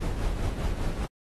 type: noise with tremolo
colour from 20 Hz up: brown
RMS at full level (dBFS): -26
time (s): 0-1.07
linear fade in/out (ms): 20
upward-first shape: triangle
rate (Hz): 5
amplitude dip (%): 55
effects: AAC 32 kbps